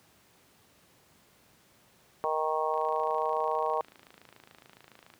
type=harmonic tone; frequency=156.4 Hz; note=D#3; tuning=9 cents sharp; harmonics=3 / 4 / 5 / 6 / 7; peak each=-33 / -33 / -33 / -33 / -33 dBFS; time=2.24-3.81 s; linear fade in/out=0 ms
type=click train; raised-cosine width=0.3 ms; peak=-35 dBFS; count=66; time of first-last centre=2.74-5.139 s; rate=27.1 Hz
effects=pink hiss -62 dBFS RMS until 5.19 s + high-pass 100 Hz 12 dB/octave